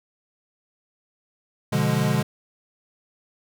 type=chord; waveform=square; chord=B diminished seventh; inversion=none; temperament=equal; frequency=123.47 / 146.83 / 174.61 / 207.7 Hz; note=B2 / D3 / F3 / Ab3; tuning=0 / 0 / 0 / 0 cents; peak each=-26 / -24 / -29 / -26 dBFS; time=1.72-2.23 s; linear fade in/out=10 ms; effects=none